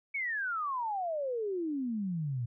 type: exponential sweep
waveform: sine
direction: down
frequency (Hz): 2279 to 114.4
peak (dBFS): -31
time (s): 0.14-2.46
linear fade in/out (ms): 10
effects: none